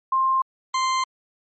sine / 40% pulse tone pair in turn, 1056 / 1044.5 Hz, C6 / C6, +16 / -3 cents, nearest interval unison, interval 19 cents, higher first, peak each -17 / -19 dBFS, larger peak first, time 0.12-0.42 / 0.74-1.04 s, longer neither, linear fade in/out 5 ms, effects MP3 32 kbps

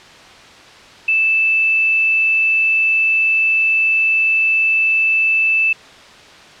sine tone, 2637 Hz, E7, in tune, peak -11 dBFS, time 1.08-5.73 s, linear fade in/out 5 ms, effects white hiss -40 dBFS RMS until 6.6 s + low-pass 4000 Hz 12 dB/octave

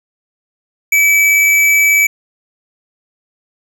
square tone with amplitude modulation, 2299 Hz, D7, 37 cents flat, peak -7 dBFS, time 0.92-2.07 s, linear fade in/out 5 ms, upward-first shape sine, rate 98.4 Hz, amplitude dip 30%, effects none

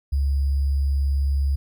sine tone with sample-and-hold, 69.3 Hz, C#2, in tune, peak -18 dBFS, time 0.12-1.56 s, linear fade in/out 10 ms, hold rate 4900 Hz, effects none

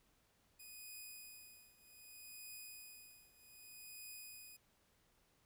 5% pulse tone with tremolo, 2489 Hz, D#7, in tune, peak -40 dBFS, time 0.59-4.57 s, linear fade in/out 10 ms, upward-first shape triangle, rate 0.64 Hz, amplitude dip 90%, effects pink hiss -75 dBFS RMS until 5.45 s

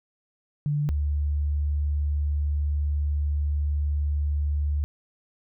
sine tone pair in turn, 146.83 / 73.25 Hz, D3 / D2, 0 / -4 cents, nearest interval octave, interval 1204 cents, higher first, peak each -22 dBFS, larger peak neither, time 0.66-0.89 / 0.89-4.84 s, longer second, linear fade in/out 0 ms, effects none

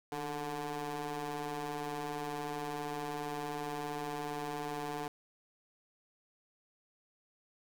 20% pulse ring-modulated tone, 144.6 Hz, D3, 27 cents flat, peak -29 dBFS, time 0.12-5.08 s, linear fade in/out 2 ms, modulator 587 Hz, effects none

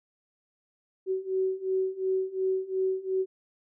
sine beating tone pair, 376.5 / 379.3 Hz, F#4 / F#4, +30 / +43 cents, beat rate 2.8 Hz, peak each -30 / -28 dBFS, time 1.06-3.26 s, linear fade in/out 50 ms, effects none

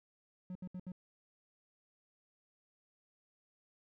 triangle tone bursts, 182.4 Hz, F#3, 24 cents flat, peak -39 dBFS, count 4, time 0.5-0.919 s, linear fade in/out 2 ms, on 53 ms, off 69 ms, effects none

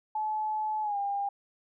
sine tone with pitch glide, 860 to 802.4 Hz, A5 to G5, -40 to +40 cents, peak -28 dBFS, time 0.15-1.29 s, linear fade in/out 5 ms, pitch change -120 cents, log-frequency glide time 0.82-0.97 s, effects none

